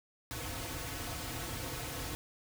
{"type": "noise with comb filter", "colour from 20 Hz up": "pink", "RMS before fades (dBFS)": -40, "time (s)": [0.31, 2.15], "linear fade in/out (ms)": 0, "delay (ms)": 5, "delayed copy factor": -1, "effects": []}